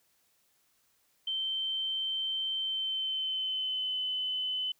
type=tone with pitch glide; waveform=sine; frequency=3109 to 3026 Hz; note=G7 to F#7; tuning=-15 to +38 cents; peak=-30 dBFS; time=1.27-4.72 s; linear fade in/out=5 ms; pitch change=-47 cents; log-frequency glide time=2.56-4.01 s; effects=white hiss -71 dBFS RMS until 4.79 s

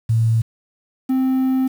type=tone pair in turn; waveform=sine / triangle; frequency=113.2 / 261.3 Hz; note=A2 / C4; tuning=+50 / -2 cents; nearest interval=octave + major second; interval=1448 cents; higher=second; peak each=-13 dBFS; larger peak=neither; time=0.09-0.42 / 1.09-1.68 s; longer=second; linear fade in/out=10 ms; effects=7-bit

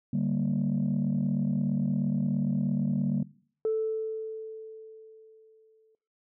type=chord; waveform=sine; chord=G minor; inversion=second; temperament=equal; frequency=146.83 / 196 / 233.1 Hz; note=D3 / G3 / Bb3; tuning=0 / 0 / 0 cents; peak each=-28 dBFS; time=0.13-3.23 s; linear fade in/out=5 ms
type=tone with exponential decay; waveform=sine; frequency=440 Hz; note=A4; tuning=in tune; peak=-22 dBFS; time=3.65-5.95 s; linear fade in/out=1 ms; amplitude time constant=500 ms
effects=noise-tail reverb RT60 0.5 s tail -20 dB re dry + tanh soft clip ceiling -20 dBFS

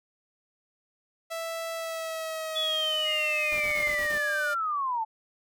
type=tone with pitch glide; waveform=sawtooth; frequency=659.3 to 594.2 Hz; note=E5 to D5; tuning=0 to +20 cents; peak=-28 dBFS; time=1.3-4.55 s; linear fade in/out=20 ms; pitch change=-180 cents; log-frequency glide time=1.74-3.86 s
type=linear sweep; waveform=sine; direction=down; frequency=3438 to 860 Hz; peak=-26 dBFS; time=2.55-5.05 s; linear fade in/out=20 ms
type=tone; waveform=sine; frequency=2095 Hz; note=C7; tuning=2 cents sharp; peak=-33 dBFS; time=3.04-3.95 s; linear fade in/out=50 ms
type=noise bursts; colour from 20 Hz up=pink; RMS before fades=-42 dBFS; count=6; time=3.52-4.181 s; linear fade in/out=0 ms; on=81 ms; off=35 ms
effects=none

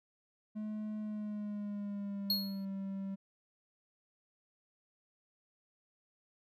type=tone with pitch glide; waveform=triangle; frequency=213.5 to 194.65 Hz; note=G#3 to G3; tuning=+48 to -12 cents; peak=-35 dBFS; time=0.55-3.16 s; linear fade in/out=20 ms; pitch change=-160 cents; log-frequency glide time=0.99-2.64 s
type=tone with exponential decay; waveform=square; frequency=4307 Hz; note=C8; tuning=49 cents sharp; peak=-27 dBFS; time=2.3-2.65 s; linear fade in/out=2 ms; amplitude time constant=75 ms
effects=none

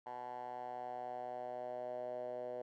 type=tone with band-pass filter sweep; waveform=10% pulse; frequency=123.8 Hz; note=B2; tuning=5 cents sharp; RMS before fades=-44 dBFS; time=0.06-2.62 s; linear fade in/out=5 ms; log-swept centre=880 to 560 Hz; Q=5.1; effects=none

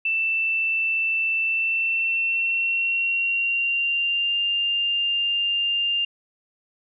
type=tone with pitch glide; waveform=sine; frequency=2663 to 2799 Hz; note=E7 to F7; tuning=+17 to +3 cents; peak=-20 dBFS; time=0.05-6.05 s; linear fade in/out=5 ms; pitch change=+86 cents; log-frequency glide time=1.43-4.36 s; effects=none

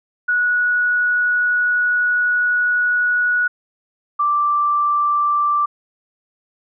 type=tone pair in turn; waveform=sine; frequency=1464 / 1173.9 Hz; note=F#6 / D6; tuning=-19 / -1 cents; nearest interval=major third; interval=382 cents; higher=first; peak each=-14 dBFS; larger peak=neither; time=0.28-3.48 / 4.19-5.66 s; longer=first; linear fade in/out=10 ms; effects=none

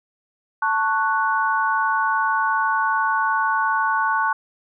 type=chord; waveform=sine; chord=F# minor; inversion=first; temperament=equal with one note detuned; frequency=886.1 / 1108.7 / 1480 Hz; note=A5 / C#6 / F#6; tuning=+12 / 0 / 0 cents; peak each=-22 dBFS; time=0.62-4.33 s; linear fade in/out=5 ms; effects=none

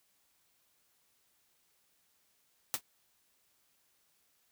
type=noise with exponential decay; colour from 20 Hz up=white; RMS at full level=-28 dBFS; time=2.74-2.81 s; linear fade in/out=0 ms; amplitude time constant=15 ms; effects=white hiss -73 dBFS RMS until 4.51 s

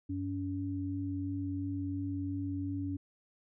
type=tone pair together; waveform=sine; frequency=95.19 / 282.7 Hz; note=F#2 / C#4; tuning=+50 / +34 cents; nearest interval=octave + perfect fifth; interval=1884 cents; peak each=-37 / -35 dBFS; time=0.09-2.97 s; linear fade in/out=10 ms; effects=none

